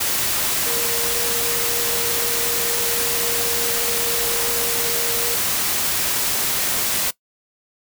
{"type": "tone in noise", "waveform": "sine", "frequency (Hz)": 470.7, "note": "A#4", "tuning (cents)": 17, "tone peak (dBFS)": -28, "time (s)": [0.66, 5.36], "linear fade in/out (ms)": 10, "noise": "white", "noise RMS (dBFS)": -21, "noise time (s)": [0, 7.11], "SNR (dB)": -10, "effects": ["noise-tail reverb RT60 0.1 s tail -20 dB re dry"]}